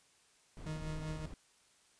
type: noise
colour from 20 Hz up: brown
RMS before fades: -46 dBFS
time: 0.57-1.34 s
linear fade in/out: 2 ms
type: tone with tremolo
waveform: 40% pulse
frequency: 155.56 Hz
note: D#3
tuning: in tune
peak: -37 dBFS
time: 0.66-1.26 s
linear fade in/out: 5 ms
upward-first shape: triangle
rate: 5.2 Hz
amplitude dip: 50%
effects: white hiss -68 dBFS RMS until 1.99 s + resampled to 22050 Hz